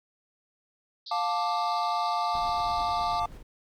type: band-pass noise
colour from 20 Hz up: white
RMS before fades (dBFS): -42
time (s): 1.06-3.2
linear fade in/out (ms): 5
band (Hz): 3600 to 4900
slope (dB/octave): 96
type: chord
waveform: triangle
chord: D minor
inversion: first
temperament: just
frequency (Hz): 704.8 / 881 / 1174.7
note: F5 / A5 / D6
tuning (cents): +16 / +2 / 0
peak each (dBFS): -28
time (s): 1.11-3.26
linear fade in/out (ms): 5
type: noise with tremolo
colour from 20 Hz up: brown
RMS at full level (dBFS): -42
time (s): 2.34-3.43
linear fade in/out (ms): 10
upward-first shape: square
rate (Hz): 9.2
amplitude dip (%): 35
effects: none